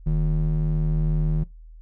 triangle ring-modulated tone, 97.9 Hz, G2, 2 cents flat, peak -14 dBFS, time 0.06-1.44 s, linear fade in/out 10 ms, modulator 56.8 Hz, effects noise-tail reverb RT60 0.2 s tail -20 dB re dry + added 40 Hz sine -41 dBFS peak until 1.81 s

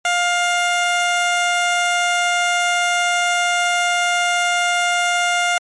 15% pulse tone, 705 Hz, F5, 16 cents sharp, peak -9 dBFS, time 0.05-5.58 s, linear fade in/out 2 ms, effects MP3 48 kbps

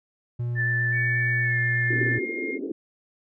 triangle tone, 120.2 Hz, B2, 46 cents flat, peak -23 dBFS, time 0.39-2.19 s, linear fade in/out 10 ms
sine tone with vibrato, 1761 Hz, A6, 1 cent sharp, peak -23 dBFS, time 0.55-2.2 s, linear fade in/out 50 ms, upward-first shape square, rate 8.3 Hz, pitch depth 9 cents each way
sine tone with pitch glide, 2251 to 2128 Hz, C#7 to C7, +26 to +29 cents, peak -30 dBFS, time 0.92-2.59 s, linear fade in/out 50 ms, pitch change -97 cents, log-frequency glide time 1.41-1.58 s
white band-pass noise, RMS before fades -31 dBFS, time 1.9-2.72 s, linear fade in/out 5 ms, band 260 to 410 Hz, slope 48 dB/octave
effects none

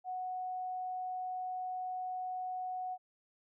sine tone, 738 Hz, F#5, 5 cents flat, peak -36 dBFS, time 0.04-2.98 s, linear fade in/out 50 ms, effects none

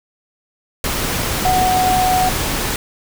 sine tone in noise, 740 Hz, F#5, in tune, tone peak -13 dBFS, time 1.45-2.29 s, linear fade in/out 2 ms, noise pink, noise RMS -20 dBFS, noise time 0.84-2.76 s, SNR +4 dB, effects none

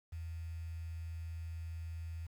sine tone with quantisation, 82.41 Hz, E2, in tune, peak -40 dBFS, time 0.12-2.27 s, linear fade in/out 10 ms, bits 10, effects none

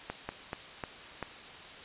slowing click train, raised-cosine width 0.5 ms, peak -20 dBFS, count 5, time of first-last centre 0.1-1.227 s, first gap 190 ms, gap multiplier 1.27, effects white hiss -47 dBFS RMS until 1.84 s + resampled to 8000 Hz

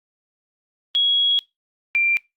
sine tone pair in turn, 3322 / 2369 Hz, G#7 / D7, 0 / +14 cents, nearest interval tritone, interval 586 cents, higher first, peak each -15 dBFS, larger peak neither, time 0.95-1.39 / 1.95-2.17 s, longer first, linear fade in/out 0 ms, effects noise-tail reverb RT60 0.2 s tail -23 dB re dry + Opus 32 kbps

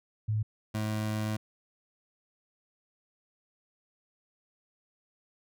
sine / 25% pulse tone pair in turn, 107.7 / 107.7 Hz, A2 / A2, -37 / -37 cents, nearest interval unison, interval 0 cents, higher neither, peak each -26 dBFS, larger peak neither, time 0.28-0.43 / 0.74-1.37 s, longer second, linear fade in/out 10 ms, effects none

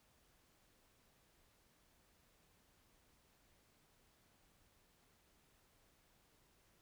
silence, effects pink hiss -73 dBFS RMS until 6.81 s

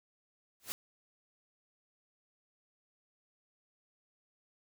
white noise with exponential growth, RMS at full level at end -34 dBFS, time 0.6-0.72 s, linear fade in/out 0 ms, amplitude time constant 25 ms, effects none

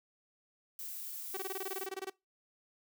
violet noise, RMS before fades -43 dBFS, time 0.79-1.86 s, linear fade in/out 0 ms
sawtooth tone bursts, 382.4 Hz, G4, 43 cents flat, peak -33 dBFS, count 15, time 1.34-2.099 s, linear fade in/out 5 ms, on 31 ms, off 21 ms
effects noise-tail reverb RT60 0.2 s tail -21 dB re dry

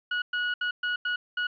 35% pulse tone bursts at uneven times, 1459 Hz, F#6, 25 cents flat, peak -24 dBFS, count 6, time 0.11-0.22 / 0.33-0.54 / 0.61-0.71 / 0.83-0.96 / 1.05-1.16 / 1.37-1.47 s, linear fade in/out 5 ms, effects resampled to 11025 Hz + 10-bit

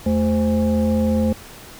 sine tone with frequency modulation, 218.7 Hz, A3, 10 cents flat, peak -15 dBFS, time 0.06-1.33 s, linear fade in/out 5 ms, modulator 301 Hz, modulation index 0.91, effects pink hiss -40 dBFS RMS until 1.79 s

